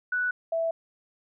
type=tone pair in turn; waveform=sine; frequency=1480 / 659.3 Hz; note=F#6 / E5; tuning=0 / 0 cents; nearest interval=octave + major second; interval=1400 cents; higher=first; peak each=-24 dBFS; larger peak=neither; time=0.12-0.31 / 0.52-0.71 s; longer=neither; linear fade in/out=5 ms; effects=none